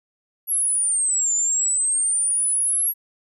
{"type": "exponential two-way sweep", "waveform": "sine", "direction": "down then up", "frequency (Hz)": [11480, 7070, 11480], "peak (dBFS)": -18, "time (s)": [0.47, 2.94], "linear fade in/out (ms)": 50, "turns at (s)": 1.34, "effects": []}